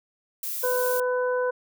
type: noise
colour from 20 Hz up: violet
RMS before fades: -31 dBFS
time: 0.43-1 s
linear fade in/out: 2 ms
type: harmonic tone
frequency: 500 Hz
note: B4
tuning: 21 cents sharp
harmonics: 1 / 2 / 3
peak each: -23 / -31 / -32 dBFS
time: 0.63-1.51 s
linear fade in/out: 10 ms
effects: none